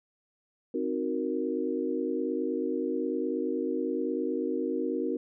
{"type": "chord", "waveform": "sine", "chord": "C half-diminished seventh", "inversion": "none", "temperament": "equal", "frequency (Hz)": [261.6, 311.1, 370, 466.2], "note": ["C4", "Eb4", "Gb4", "Bb4"], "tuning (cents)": [0, 0, 0, 0], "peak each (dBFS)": -33, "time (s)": [0.74, 5.17], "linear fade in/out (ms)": 5, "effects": []}